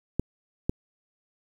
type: clicks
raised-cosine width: 3 ms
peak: -11 dBFS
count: 2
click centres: 0.196 / 0.695 s
effects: 8-bit